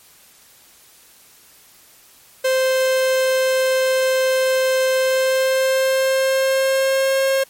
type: tone with pitch glide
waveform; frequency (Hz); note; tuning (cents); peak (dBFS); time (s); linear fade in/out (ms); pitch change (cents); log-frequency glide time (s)
45% pulse; 522 to 537.6; C5 to C5; -4 to +47; -15; 2.44-7.44; 10; +51; 4.98-7.22
effects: white hiss -49 dBFS RMS until 7.49 s + MP3 64 kbps